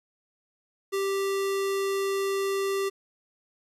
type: tone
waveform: square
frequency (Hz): 392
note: G4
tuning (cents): 0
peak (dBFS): -26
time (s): 0.92-2.9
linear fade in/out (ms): 20
effects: resampled to 32000 Hz + 10-bit

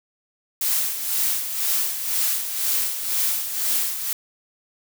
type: noise with tremolo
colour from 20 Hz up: blue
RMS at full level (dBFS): -21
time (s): 0.61-4.13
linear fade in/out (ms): 2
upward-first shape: sine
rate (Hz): 2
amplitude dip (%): 60
effects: none

